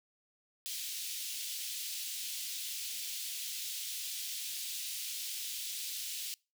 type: high-pass noise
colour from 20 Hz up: pink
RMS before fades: -40 dBFS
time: 0.66-6.34 s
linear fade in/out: 0 ms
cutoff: 3000 Hz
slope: 24 dB/octave
effects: noise-tail reverb RT60 0.3 s tail -26 dB re dry